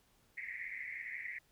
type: band-pass noise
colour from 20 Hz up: pink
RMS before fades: -44 dBFS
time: 0.37-1.39 s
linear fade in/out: 10 ms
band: 1900 to 2200 Hz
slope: 96 dB/octave
effects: pink hiss -71 dBFS RMS until 1.51 s